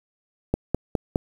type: click train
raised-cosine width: 2 ms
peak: -7 dBFS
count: 4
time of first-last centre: 0.54-1.159 s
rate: 4.85 Hz
effects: 7-bit